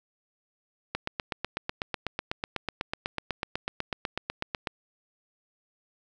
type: click train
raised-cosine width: 0.3 ms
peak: -13 dBFS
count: 31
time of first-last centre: 0.95-4.672 s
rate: 8.06 Hz
effects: none